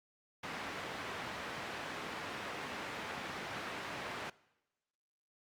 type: band-pass noise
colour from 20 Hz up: white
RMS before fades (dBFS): -43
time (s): 0.43-4.3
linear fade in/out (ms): 5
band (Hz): 100 to 2000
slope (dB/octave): 12
effects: noise-tail reverb RT60 1.0 s tail -22 dB re dry + Opus 48 kbps